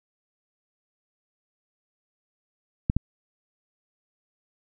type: clicks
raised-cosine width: 5 ms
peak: -9 dBFS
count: 2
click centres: 2.899 / 2.966 s
effects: none